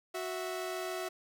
sawtooth tone pair together, 369 / 657.5 Hz, F#4 / E5, -5 / -5 cents, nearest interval minor seventh, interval 1000 cents, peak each -34 / -35 dBFS, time 0.14-1.09 s, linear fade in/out 10 ms, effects none

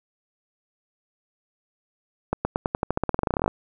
accelerating click train, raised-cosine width 1 ms, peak -8 dBFS, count 22, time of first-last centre 2.33-3.479 s, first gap 120 ms, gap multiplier 0.91, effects none

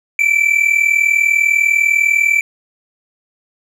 triangle tone pair together, 2309 / 2349 Hz, D7 / D7, -30 / 0 cents, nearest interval unison, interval 30 cents, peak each -12 dBFS, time 0.19-2.41 s, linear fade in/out 2 ms, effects none

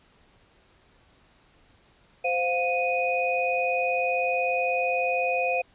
sine tone cluster, 519 / 709 / 2489 Hz, C5 / F5 / D#7, -14 / +26 / 0 cents, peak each -27 dBFS, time 2.24-5.62 s, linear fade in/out 10 ms, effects pink hiss -60 dBFS RMS until 5.74 s + resampled to 8000 Hz

